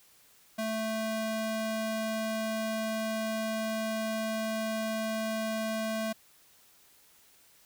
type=ring-modulated tone; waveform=square; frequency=440.7 Hz; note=A4; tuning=3 cents sharp; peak=-28 dBFS; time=0.58-6.13 s; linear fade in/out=10 ms; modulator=221 Hz; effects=white hiss -61 dBFS RMS until 7.65 s